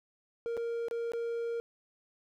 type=tone with dropouts; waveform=triangle; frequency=466.2 Hz; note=A#4; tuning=in tune; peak=-30 dBFS; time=0.46-1.6 s; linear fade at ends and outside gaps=0 ms; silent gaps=0.568-0.575 / 0.884-0.911 / 1.119-1.135 s; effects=none